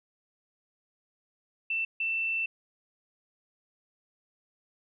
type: tone bursts at uneven times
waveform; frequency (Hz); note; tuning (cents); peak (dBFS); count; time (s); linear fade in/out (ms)
sine; 2673; E7; +23; -27; 2; 1.7-1.85 / 2-2.46; 5
effects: none